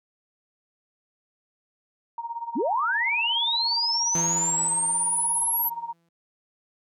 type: tone with tremolo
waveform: sine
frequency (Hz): 932.3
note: A#5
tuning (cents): 0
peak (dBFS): -27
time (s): 2.18-5.93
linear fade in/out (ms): 2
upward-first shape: sine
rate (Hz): 17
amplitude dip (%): 80
type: linear sweep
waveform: sine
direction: up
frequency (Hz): 186 to 11860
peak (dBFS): -22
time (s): 2.55-5.7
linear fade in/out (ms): 20
type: tone with exponential decay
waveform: sawtooth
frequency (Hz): 168.2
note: E3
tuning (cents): +35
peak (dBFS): -23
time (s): 4.15-6.09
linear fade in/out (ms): 2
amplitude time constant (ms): 420
effects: none